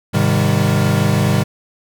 square chord, Ab major seventh, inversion none, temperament equal with one note detuned, 103.83 / 130.81 / 155.56 / 200.2 Hz, Ab2 / C3 / Eb3 / G3, 0 / 0 / 0 / +37 cents, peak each -19 dBFS, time 0.13-1.44 s, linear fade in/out 20 ms, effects none

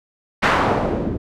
white noise with low-pass filter sweep, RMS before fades -19 dBFS, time 0.42-1.18 s, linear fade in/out 20 ms, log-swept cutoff 1800 to 230 Hz, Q 1.2, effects none

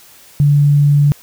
sine tone, 144.6 Hz, D3, 27 cents flat, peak -7 dBFS, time 0.4-1.12 s, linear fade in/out 0 ms, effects white hiss -43 dBFS RMS until 1.22 s

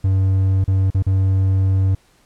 triangle tone with dropouts, 95.6 Hz, G2, 43 cents flat, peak -11 dBFS, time 0.04-1.95 s, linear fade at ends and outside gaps 5 ms, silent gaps 0.642-0.678 / 0.904-0.946 / 1.025-1.065 s, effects pink hiss -56 dBFS RMS until 2.25 s + low-pass 11000 Hz 12 dB/octave

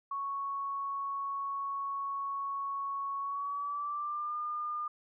sine tone with pitch glide, 1108.7 to 1209 Hz, C#6 to D6, 0 to +50 cents, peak -33 dBFS, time 0.11-4.88 s, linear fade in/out 5 ms, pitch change +150 cents, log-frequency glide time 3.2-4.36 s, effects none

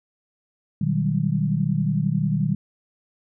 sine tone cluster, 121 / 153.7 / 188.7 / 199.8 Hz, B2 / D#3 / F#3 / G3, -35 / -21 / +34 / +33 cents, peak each -27 / -22 / -25 / -28 dBFS, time 0.81-2.55 s, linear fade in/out 5 ms, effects none

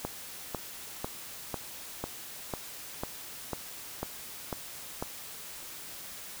click train, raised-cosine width 1 ms, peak -18 dBFS, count 11, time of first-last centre 0.05-5.025 s, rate 2.01 Hz, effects white hiss -44 dBFS RMS until 6.4 s

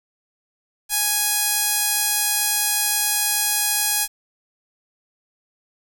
sawtooth tone with band-pass filter, 830.6 Hz, G#5, in tune, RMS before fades -21 dBFS, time 0.89-4.08 s, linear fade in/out 50 ms, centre 11000 Hz, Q 1.1, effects 7-bit

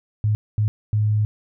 sine tone bursts at uneven times, 106.3 Hz, G#2, 41 cents sharp, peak -16 dBFS, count 3, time 0.24-0.35 / 0.58-0.68 / 0.93-1.25 s, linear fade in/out 0 ms, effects none

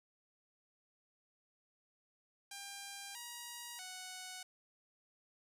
5% pulse tone with pitch steps, 798 / 954 / 740 Hz, G5 / A#5 / F#5, +31 / +40 / 0 cents, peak -34 dBFS, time 2.51-4.43 s, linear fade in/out 5 ms, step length 640 ms, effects none

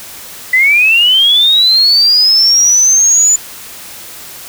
sine linear sweep, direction up, 1975.5 to 7040 Hz, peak -5 dBFS, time 0.53-3.36 s, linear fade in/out 5 ms, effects white hiss -30 dBFS RMS until 4.48 s

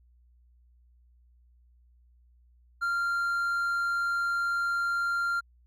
triangle tone, 1389 Hz, F6, 10 cents flat, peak -24 dBFS, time 2.81-5.41 s, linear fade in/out 20 ms, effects added 60 Hz sine -58 dBFS peak until 5.66 s

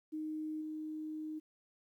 sine tone with level steps, 310.1 Hz, D#4, 6 cents flat, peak -37 / -39 dBFS, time 0.12-1.4 s, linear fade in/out 20 ms, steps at 0.61 s, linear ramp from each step 5 ms, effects 12-bit

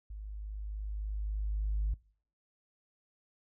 sine tone with level ramp, 51.8 Hz, G#1, 4 cents flat, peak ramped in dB -40 to -26 dBFS, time 0.1-1.94 s, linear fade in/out 5 ms, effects noise-tail reverb RT60 0.5 s tail -24 dB re dry + tanh soft clip ceiling -25 dBFS

